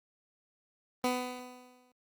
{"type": "tone with exponential decay", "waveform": "15% pulse", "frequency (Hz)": 250, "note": "B3", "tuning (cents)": 21, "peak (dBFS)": -20, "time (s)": [1.04, 1.92], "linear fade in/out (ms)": 1, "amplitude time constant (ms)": 190, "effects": ["noise-tail reverb RT60 0.1 s tail -26 dB re dry", "Opus 24 kbps"]}